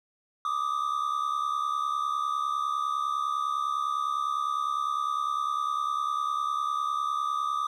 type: tone pair together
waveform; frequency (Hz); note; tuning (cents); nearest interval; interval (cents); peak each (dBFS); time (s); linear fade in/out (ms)
triangle; 1176.1 / 1246; D6 / D#6; +2 / +2; minor second; 100; -27 / -28; 0.45-7.67; 2
effects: none